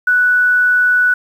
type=tone; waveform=sine; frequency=1480 Hz; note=F#6; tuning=in tune; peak=-9 dBFS; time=0.07-1.14 s; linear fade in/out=5 ms; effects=7-bit